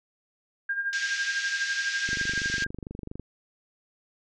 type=tone with tremolo; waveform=sine; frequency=1607 Hz; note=G6; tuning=43 cents sharp; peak=-24 dBFS; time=0.69-2.67 s; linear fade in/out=5 ms; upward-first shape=sine; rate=12 Hz; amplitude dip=65%
type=band-pass noise; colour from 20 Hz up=white; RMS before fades=-35 dBFS; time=0.93-2.64 s; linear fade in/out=0 ms; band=1500 to 6400 Hz; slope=48 dB/octave
type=click train; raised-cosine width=3 ms; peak=-24 dBFS; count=28; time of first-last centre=2.09-3.197 s; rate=24.4 Hz
effects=none